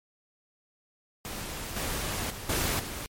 pink noise with level steps, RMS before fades -37 / -32 / -40 / -28 / -37 dBFS, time 1.25-3.06 s, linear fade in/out 0 ms, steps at 1.76 / 2.3 / 2.49 / 2.79 s, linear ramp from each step 5 ms, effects MP3 64 kbps

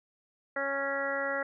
harmonic tone, 276.6 Hz, C#4, 4 cents flat, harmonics 1 / 2 / 3 / 4 / 5 / 6 / 7, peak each -43 / -33 / -41 / -43 / -36 / -37 / -36 dBFS, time 0.56-1.43 s, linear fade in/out 5 ms, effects none

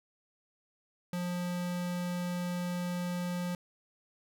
square tone, 177.2 Hz, F3, 25 cents sharp, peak -33 dBFS, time 1.13-3.55 s, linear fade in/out 2 ms, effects none

